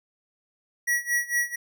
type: tone with tremolo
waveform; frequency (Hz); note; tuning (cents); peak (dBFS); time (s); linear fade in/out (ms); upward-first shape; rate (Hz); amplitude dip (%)
square; 1925; B6; -45; -21; 0.87-1.56; 10; sine; 4.4; 90
effects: none